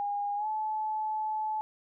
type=tone with pitch glide; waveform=sine; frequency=815 to 863.5 Hz; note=G#5 to A5; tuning=-33 to -33 cents; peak=-29 dBFS; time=0-1.61 s; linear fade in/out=0 ms; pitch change=+100 cents; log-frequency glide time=0.36-0.47 s; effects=none